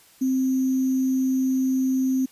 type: tone with sample-and-hold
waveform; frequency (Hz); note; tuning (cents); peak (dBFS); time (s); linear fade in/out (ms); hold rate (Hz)
sine; 261.7; C4; 0; -19; 0.21-2.26; 10; 6300
effects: white hiss -54 dBFS RMS until 2.31 s + resampled to 32000 Hz